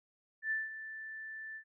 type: tone with ADSR envelope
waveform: sine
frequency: 1763 Hz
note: A6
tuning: 3 cents sharp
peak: -30 dBFS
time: 0.42-1.64 s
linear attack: 89 ms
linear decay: 180 ms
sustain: -12 dB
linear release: 80 ms
effects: none